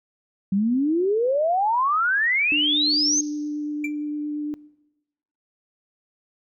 sine exponential sweep, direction up, 188 to 6500 Hz, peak -18 dBFS, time 0.52-3.21 s, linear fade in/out 5 ms
sine tone with vibrato, 297.3 Hz, D4, 21 cents sharp, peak -25 dBFS, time 2.52-4.54 s, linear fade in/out 0 ms, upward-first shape sine, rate 8.7 Hz, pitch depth 8 cents each way
triangle tone with exponential decay, 2349 Hz, D7, in tune, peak -21 dBFS, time 3.84-3.92 s, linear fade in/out 5 ms, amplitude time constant 17 ms
effects noise-tail reverb RT60 1.0 s tail -21 dB re dry

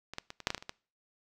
clicks, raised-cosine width 0.2 ms, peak -24 / -18 / -24 / -26 / -9 / -14 / -16 / -25 / -27 / -20 dBFS, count 10, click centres 0.136 / 0.184 / 0.304 / 0.403 / 0.471 / 0.504 / 0.547 / 0.579 / 0.625 / 0.694 s, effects noise-tail reverb RT60 0.4 s tail -23 dB re dry

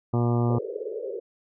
harmonic tone, 119.4 Hz, A#2, 42 cents sharp, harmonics 1 / 2 / 3 / 4 / 5 / 6 / 7 / 8 / 9 / 10, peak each -22 / -27 / -29 / -35 / -37 / -36 / -39 / -40 / -43 / -40 dBFS, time 0.13-0.59 s, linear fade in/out 10 ms
pink band-pass noise, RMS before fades -33 dBFS, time 0.49-1.2 s, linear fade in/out 10 ms, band 370 to 550 Hz, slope 96 dB/octave
effects none

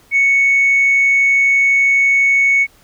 sine tone, 2217 Hz, C#7, in tune, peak -8 dBFS, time 0.11-2.67 s, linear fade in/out 50 ms, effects tanh soft clip ceiling -6 dBFS + pink hiss -50 dBFS RMS until 2.83 s

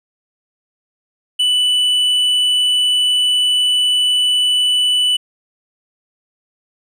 sine tone with tanh clipping, 2978 Hz, F#7, 11 cents sharp, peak -13 dBFS, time 1.39-5.17 s, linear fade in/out 10 ms, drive 6 dB, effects none

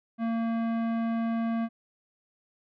sine tone with tanh clipping, 228.6 Hz, A#3, 34 cents flat, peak -28 dBFS, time 0.18-1.69 s, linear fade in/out 50 ms, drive 16 dB, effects none

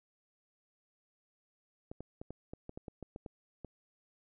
clicks, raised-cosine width 2 ms, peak -30 dBFS, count 12, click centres 1.915 / 2.006 / 2.215 / 2.306 / 2.535 / 2.694 / 2.775 / 2.882 / 3.027 / 3.161 / 3.262 / 3.647 s, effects none

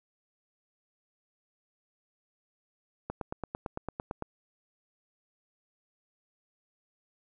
click train, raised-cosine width 1 ms, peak -20 dBFS, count 11, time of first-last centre 3.1-4.224 s, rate 8.9 Hz, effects none

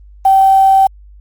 sine tone with quantisation, 774 Hz, G5, 22 cents flat, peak -5 dBFS, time 0.25-0.87 s, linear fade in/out 5 ms, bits 5, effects added 50 Hz sine -36 dBFS peak until 1.2 s + Opus 32 kbps

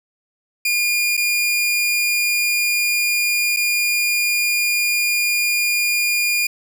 sawtooth tone with dropouts, 2422 Hz, D#7, 47 cents flat, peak -13 dBFS, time 0.65-6.47 s, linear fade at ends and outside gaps 5 ms, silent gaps 1.169-1.175 / 3.564-3.569 s, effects none

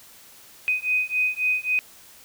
sine beating tone pair, 2500 / 2503.7 Hz, D#7 / D#7, +8 / +10 cents, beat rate 3.7 Hz, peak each -24 / -24 dBFS, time 0.68-1.79 s, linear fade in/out 0 ms, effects white hiss -49 dBFS RMS until 2.24 s

